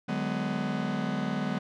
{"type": "chord", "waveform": "45% pulse", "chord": "G# half-diminished seventh", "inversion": "second", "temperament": "just", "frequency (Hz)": [149.51, 186.89, 207.7, 249.2], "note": ["D3", "F#3", "G#3", "B3"], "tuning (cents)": [31, 18, 0, 16], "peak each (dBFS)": [-36, -34, -33, -34], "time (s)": [0.08, 1.59], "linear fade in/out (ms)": 10, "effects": ["low-pass 4000 Hz 12 dB/octave"]}